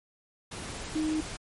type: tone in noise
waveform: sine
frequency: 311.1 Hz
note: D#4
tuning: in tune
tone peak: -26 dBFS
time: 0.95-1.21 s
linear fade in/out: 10 ms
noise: pink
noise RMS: -39 dBFS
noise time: 0.51-1.37 s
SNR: +10 dB
effects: MP3 48 kbps